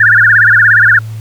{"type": "tone with vibrato", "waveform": "sine", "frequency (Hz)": 1600, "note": "G6", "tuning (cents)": 35, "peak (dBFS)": -3, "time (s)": [0, 0.99], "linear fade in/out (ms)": 5, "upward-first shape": "sine", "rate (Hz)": 17, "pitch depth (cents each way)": 220, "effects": ["added 110 Hz sine -20 dBFS peak until 1.2 s", "pink hiss -40 dBFS RMS until 1.2 s"]}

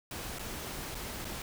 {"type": "noise with dropouts", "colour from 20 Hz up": "pink", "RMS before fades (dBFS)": -40, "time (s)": [0.11, 1.42], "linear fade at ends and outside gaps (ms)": 2, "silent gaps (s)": [[0.387, 0.393], [0.947, 0.951], [1.246, 1.251]], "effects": []}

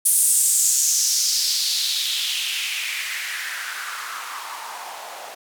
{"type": "noise with band-pass filter sweep", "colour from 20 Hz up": "blue", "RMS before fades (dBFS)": -23, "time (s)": [0.05, 5.35], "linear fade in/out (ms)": 10, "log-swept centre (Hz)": [10000, 660], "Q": 3.3, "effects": []}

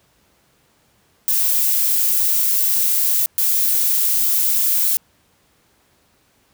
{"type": "noise bursts at uneven times", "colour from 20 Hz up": "violet", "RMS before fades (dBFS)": -17, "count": 2, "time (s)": [[1.28, 3.26], [3.38, 4.97]], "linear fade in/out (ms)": 0, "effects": ["pink hiss -59 dBFS RMS until 6.53 s", "high-pass 60 Hz 12 dB/octave"]}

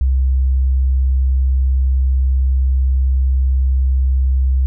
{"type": "tone", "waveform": "sine", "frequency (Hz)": 65.4, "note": "C2", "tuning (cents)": 0, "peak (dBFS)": -11, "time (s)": [0.01, 4.66], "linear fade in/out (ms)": 0, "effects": []}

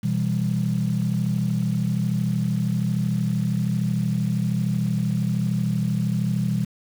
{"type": "chord", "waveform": "sine", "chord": "E minor", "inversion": "second", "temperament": "just", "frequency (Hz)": [123.61, 164.81, 197.78], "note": ["B2", "E3", "G3"], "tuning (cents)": [2, 0, 16], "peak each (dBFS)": -24, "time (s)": [0.03, 6.65], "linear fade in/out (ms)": 10, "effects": ["tanh soft clip ceiling -12 dBFS", "7-bit"]}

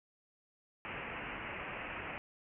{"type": "low-pass noise", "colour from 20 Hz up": "white", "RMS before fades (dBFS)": -43, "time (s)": [0.85, 2.18], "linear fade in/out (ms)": 0, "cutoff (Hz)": 2800, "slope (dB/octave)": 96, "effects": []}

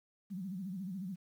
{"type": "tone with vibrato", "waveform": "sine", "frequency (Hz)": 188.2, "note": "F#3", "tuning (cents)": 30, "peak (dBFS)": -38, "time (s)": [0.3, 1.16], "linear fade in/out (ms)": 20, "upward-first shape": "sine", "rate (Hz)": 14, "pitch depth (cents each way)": 140, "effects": ["11-bit"]}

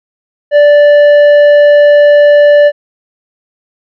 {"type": "tone with tanh clipping", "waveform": "sine", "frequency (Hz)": 585, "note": "D5", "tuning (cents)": -7, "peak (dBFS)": -3, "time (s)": [0.51, 2.72], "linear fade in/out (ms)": 50, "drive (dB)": 8, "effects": []}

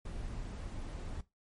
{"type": "noise", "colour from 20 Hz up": "brown", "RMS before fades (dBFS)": -41, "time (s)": [0.05, 1.21], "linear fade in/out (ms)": 5, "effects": ["noise-tail reverb RT60 0.2 s tail -17 dB re dry", "MP3 48 kbps"]}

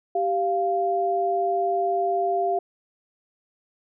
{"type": "tone pair together", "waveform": "sine", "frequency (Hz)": [390.6, 696], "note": ["G4", "F5"], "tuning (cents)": [-6, -6], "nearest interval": "minor seventh", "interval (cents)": 1000, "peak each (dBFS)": [-25, -22], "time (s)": [0.15, 2.59], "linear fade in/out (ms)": 5, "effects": []}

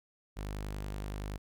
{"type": "tone", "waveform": "sawtooth", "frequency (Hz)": 50.6, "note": "G#1", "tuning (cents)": -44, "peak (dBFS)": -33, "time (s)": [0.36, 1.38], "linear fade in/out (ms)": 20, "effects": []}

